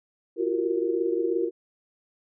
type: tone cluster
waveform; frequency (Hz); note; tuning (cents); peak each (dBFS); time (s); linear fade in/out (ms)
sine; 340.2 / 366.1 / 382.9 / 465.7; F4 / F#4 / G4 / A#4; -45 / -18 / -41 / -2; -27 / -29 / -31 / -28; 0.36-1.51; 50
effects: none